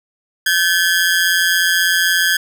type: ring-modulated tone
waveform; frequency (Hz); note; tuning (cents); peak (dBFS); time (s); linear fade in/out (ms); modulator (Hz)
sawtooth; 1631; G#6; -32; -6; 0.46-2.37; 5; 88.2
effects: none